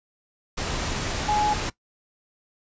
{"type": "tone in noise", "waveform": "sine", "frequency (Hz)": 841, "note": "G#5", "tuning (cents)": 22, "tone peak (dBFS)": -20, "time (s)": [1.28, 1.54], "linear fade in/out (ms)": 10, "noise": "pink", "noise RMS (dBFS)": -28, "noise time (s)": [0.57, 1.7], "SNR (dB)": 5, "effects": ["noise-tail reverb RT60 0.1 s tail -19 dB re dry", "resampled to 16000 Hz"]}